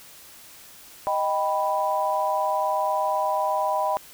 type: chord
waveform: sine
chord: Eb augmented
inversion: none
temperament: equal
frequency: 622.3 / 784 / 987.8 Hz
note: Eb5 / G5 / B5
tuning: 0 / 0 / 0 cents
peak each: -26 / -26 / -25 dBFS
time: 1.07-3.97 s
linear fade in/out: 0 ms
effects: white hiss -47 dBFS RMS until 4.13 s